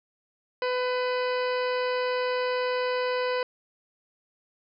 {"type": "harmonic tone", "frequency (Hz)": 501, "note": "B4", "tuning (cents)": 25, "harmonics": [1, 2, 3, 4, 5, 6, 8, 9, 10], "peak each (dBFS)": [-26, -32, -36, -38, -40, -42, -44, -45, -46], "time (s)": [0.62, 3.43], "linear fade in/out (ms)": 2, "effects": []}